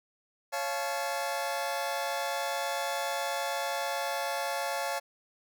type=chord; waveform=sawtooth; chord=Db augmented; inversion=none; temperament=just; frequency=554.4 / 693 / 866.2 Hz; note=Db5 / F5 / A5; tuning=0 / -14 / -27 cents; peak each=-31 dBFS; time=0.52-5 s; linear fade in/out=20 ms; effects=none